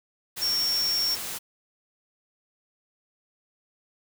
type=tone in noise; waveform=sine; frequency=5490 Hz; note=F8; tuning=31 cents flat; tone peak=-23 dBFS; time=0.41-1.16 s; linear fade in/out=20 ms; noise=white; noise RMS=-34 dBFS; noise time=0.36-1.39 s; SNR=+8 dB; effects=none